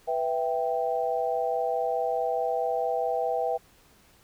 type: chord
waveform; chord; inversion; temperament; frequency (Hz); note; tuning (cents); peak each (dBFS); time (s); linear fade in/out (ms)
sine; E minor; second; equal; 493.9 / 659.3 / 784; B4 / E5 / G5; 0 / 0 / 0; -29; 0.07-3.58; 20
effects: pink hiss -59 dBFS RMS until 4.23 s